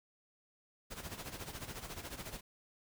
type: noise with tremolo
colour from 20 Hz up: pink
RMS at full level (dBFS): -43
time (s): 0.9-2.41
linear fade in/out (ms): 20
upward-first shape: sine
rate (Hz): 14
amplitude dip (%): 70
effects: none